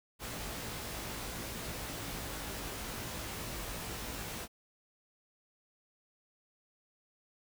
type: noise with comb filter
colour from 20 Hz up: pink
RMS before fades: -41 dBFS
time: 0.19-4.48 s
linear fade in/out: 50 ms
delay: 18 ms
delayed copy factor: +0.65
effects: none